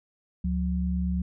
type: tone pair together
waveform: sine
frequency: 71.54 / 181.1 Hz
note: D2 / F#3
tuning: -45 / -37 cents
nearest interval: octave + major third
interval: 1608 cents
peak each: -27 dBFS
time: 0.44-1.22 s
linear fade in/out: 5 ms
effects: none